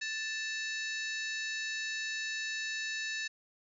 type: harmonic tone with a mistuned harmonic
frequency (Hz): 880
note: A5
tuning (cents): 0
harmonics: 2 / 3 / 4 / 5 / 6 / 7 / 8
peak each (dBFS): -37 / -41 / -43 / -45 / -47 / -48 / -49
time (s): 0.01-3.28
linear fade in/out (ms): 10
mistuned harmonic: 4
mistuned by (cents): +150
effects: none